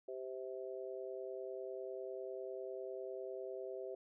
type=harmonic tone; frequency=130 Hz; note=C3; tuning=11 cents flat; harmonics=3 / 4 / 5; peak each=-45 / -47 / -49 dBFS; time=0.08-3.95 s; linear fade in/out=5 ms; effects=none